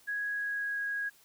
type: tone with pitch glide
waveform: sine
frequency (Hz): 1661.2 to 1647.8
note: G#6 to G#6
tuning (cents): 0 to -14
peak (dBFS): -31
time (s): 0.07-1.1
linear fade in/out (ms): 20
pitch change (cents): -14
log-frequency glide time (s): 0.28-0.8
effects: white hiss -62 dBFS RMS until 1.24 s